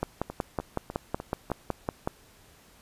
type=two click trains; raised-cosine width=1 ms; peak=-21 / -13 dBFS; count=5 / 12; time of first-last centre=0.3-1.501 / 0.03-2.075 s; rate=3.33 / 5.38 Hz; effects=pink hiss -57 dBFS RMS until 2.81 s + resampled to 32000 Hz